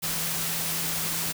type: tone in noise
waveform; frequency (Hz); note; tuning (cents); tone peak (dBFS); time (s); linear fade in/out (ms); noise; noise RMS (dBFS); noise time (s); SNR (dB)
sine; 164.81; E3; 0; -38; 0.02-1.33; 20; white; -29; 0.02-1.33; -12
effects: none